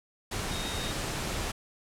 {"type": "tone in noise", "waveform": "sine", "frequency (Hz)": 3729, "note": "A#7", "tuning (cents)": 0, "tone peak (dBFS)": -39, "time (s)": [0.51, 0.92], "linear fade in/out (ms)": 10, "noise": "pink", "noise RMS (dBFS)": -33, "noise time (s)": [0.31, 1.52], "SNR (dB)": -9, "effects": ["low-pass 10000 Hz 12 dB/octave"]}